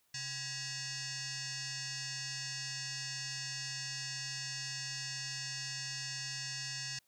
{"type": "tone with frequency modulation", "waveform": "sine", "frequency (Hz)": 133.6, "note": "C3", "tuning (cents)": 36, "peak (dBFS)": -38, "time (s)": [0.14, 6.99], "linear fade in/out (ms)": 5, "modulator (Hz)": 897, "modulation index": 7.2, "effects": ["white hiss -74 dBFS RMS until 7.07 s"]}